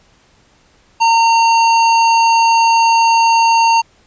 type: tone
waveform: square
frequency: 916 Hz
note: A#5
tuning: 31 cents flat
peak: -9 dBFS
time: 1-3.82 s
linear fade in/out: 20 ms
effects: pink hiss -52 dBFS RMS until 4.06 s + resampled to 16000 Hz